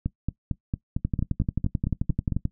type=two click trains; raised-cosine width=5 ms; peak=-12 / -13 dBFS; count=17 / 11; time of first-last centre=1.05-2.454 / 0.06-2.322 s; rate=11.4 / 4.42 Hz; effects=noise-tail reverb RT60 0.1 s tail -19 dB re dry